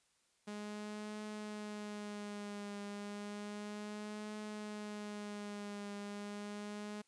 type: tone with vibrato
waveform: sawtooth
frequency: 207.7 Hz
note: G#3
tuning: in tune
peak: -39 dBFS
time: 0.47-7.02 s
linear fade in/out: 10 ms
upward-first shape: triangle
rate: 0.32 Hz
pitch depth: 39 cents each way
effects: white hiss -75 dBFS RMS until 7.07 s + resampled to 22050 Hz